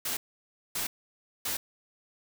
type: noise bursts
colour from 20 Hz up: white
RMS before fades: -32 dBFS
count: 3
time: 0.05-1.57 s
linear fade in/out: 5 ms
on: 120 ms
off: 580 ms
effects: none